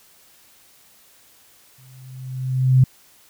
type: tone with exponential growth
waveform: sine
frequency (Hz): 129.6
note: C3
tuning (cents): -16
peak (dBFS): -8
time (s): 1.78-2.84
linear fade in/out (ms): 5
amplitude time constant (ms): 230
effects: white hiss -53 dBFS RMS until 3.29 s